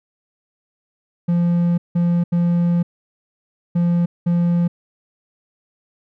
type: tone bursts at uneven times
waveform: triangle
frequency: 172.8 Hz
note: F3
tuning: 18 cents flat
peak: -12 dBFS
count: 5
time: 1.28-1.78 / 1.95-2.24 / 2.32-2.83 / 3.75-4.06 / 4.26-4.68 s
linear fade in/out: 10 ms
effects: none